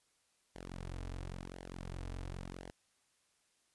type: tone with flanger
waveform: sawtooth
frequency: 44.91 Hz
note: F1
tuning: 49 cents sharp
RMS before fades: -45 dBFS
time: 0.55-2.71 s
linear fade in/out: 10 ms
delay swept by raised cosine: 0.78 to 5.58 ms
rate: 0.95 Hz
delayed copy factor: -0.75
effects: white hiss -75 dBFS RMS until 3.74 s + resampled to 24000 Hz